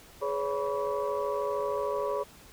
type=tone cluster; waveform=sine; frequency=418.6 / 511 / 564 / 980 / 1136 Hz; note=G#4 / C5 / C#5 / B5 / C#6; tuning=+14 / -41 / +30 / -14 / +42 cents; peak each=-32 / -38 / -31 / -35 / -37 dBFS; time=0.21-2.24 s; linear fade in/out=20 ms; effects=tanh soft clip ceiling -19 dBFS + pink hiss -53 dBFS RMS until 2.52 s